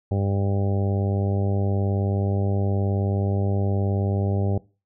harmonic tone, 99 Hz, G2, 18 cents sharp, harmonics 1 / 2 / 3 / 4 / 5 / 6 / 7 / 8, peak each -21 / -29 / -34 / -32 / -35 / -35 / -40 / -38 dBFS, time 0.11-4.58 s, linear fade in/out 5 ms, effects noise-tail reverb RT60 0.3 s tail -20 dB re dry

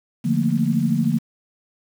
sine chord, Bb major seventh, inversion first, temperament equal, 146.83 / 174.61 / 220 / 233.1 Hz, D3 / F3 / A3 / Bb3, 0 / 0 / 0 / 0 cents, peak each -23 / -23 / -23 / -21 dBFS, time 0.24-1.19 s, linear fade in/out 20 ms, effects 7-bit

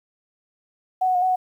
sine tone with pitch steps, 745 / 739 / 719 / 745 / 738 Hz, F#5 / F#5 / F#5 / F#5 / F#5, +12 / -2 / -50 / +12 / -5 cents, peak -17 dBFS, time 1.01-1.36 s, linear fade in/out 10 ms, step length 70 ms, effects 9-bit

